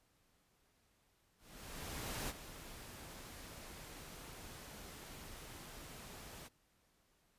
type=noise with ADSR envelope; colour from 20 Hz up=pink; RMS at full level=-41 dBFS; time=1.38-6.49 s; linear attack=910 ms; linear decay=33 ms; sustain=-11 dB; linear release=26 ms; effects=pink hiss -75 dBFS RMS until 7.38 s + resampled to 32000 Hz